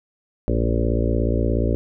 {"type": "harmonic tone with a mistuned harmonic", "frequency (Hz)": 56.9, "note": "A#1", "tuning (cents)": -41, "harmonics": [1, 2, 4, 5, 6, 7, 8, 9, 10], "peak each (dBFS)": [-21, -24, -27, -28, -29, -29, -30, -31, -31], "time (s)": [0.48, 1.75], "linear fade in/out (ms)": 0, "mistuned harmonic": 10, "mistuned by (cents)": 22, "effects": []}